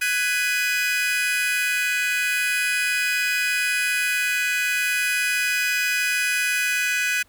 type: chord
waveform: 40% pulse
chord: G# minor seventh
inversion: third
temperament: just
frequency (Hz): 1495.1 / 1661.2 / 1993.5 / 2492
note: F#6 / G#6 / B6 / D#7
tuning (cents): +18 / 0 / +16 / +2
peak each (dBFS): -25 / -27 / -29 / -23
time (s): 0.01-7.23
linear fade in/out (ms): 10
effects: pink hiss -59 dBFS RMS until 7.28 s